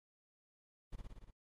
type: noise with echo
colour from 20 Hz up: brown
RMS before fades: -44 dBFS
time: 0.92-0.96 s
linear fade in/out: 10 ms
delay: 58 ms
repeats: 6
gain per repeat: -2 dB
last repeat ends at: 1.308 s
effects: AAC 32 kbps